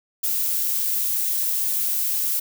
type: noise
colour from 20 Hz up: violet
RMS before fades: -23 dBFS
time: 0.23-2.4 s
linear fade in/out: 10 ms
effects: none